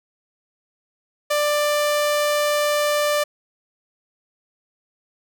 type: tone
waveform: sawtooth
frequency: 591 Hz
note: D5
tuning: 11 cents sharp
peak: -14 dBFS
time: 1.3-3.24 s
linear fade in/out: 10 ms
effects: none

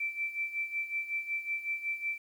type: tone with tremolo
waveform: sine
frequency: 2334 Hz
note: D7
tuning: 11 cents flat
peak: -29 dBFS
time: 0-2.18 s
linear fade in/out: 5 ms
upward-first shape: sine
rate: 5.4 Hz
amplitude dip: 75%
effects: 10-bit

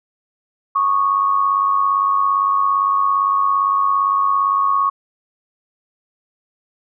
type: tone pair together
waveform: sine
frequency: 1108.7 / 1206.3 Hz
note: C#6 / D6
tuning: 0 / +46 cents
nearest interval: minor second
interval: 146 cents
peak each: -14 / -22 dBFS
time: 0.75-4.9 s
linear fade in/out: 10 ms
effects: none

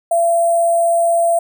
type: tone with sample-and-hold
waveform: sine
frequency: 679 Hz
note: F5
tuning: 49 cents flat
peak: -11 dBFS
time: 0.11-1.39 s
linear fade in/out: 5 ms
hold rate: 8820 Hz
effects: none

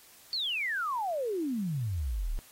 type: exponential sweep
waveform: sine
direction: down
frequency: 4545 to 30.64 Hz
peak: -29 dBFS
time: 0.33-2.39 s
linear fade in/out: 0 ms
effects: white hiss -56 dBFS RMS until 2.51 s + AAC 48 kbps

